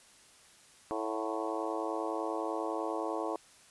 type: harmonic tone with a mistuned harmonic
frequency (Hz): 110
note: A2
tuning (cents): 0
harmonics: 3 / 4 / 5 / 6 / 7 / 8 / 9 / 10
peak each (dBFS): -38 / -39 / -40 / -41 / -41 / -42 / -43 / -43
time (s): 0.91-3.36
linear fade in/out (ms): 0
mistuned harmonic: 7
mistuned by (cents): -61
effects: white hiss -59 dBFS RMS until 3.7 s + resampled to 24000 Hz